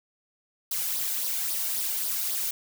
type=noise with flanger; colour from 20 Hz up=blue; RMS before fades=-29 dBFS; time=0.71-2.51 s; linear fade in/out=5 ms; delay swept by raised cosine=0.2 to 1.4 ms; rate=3.7 Hz; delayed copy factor=+0.55; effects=none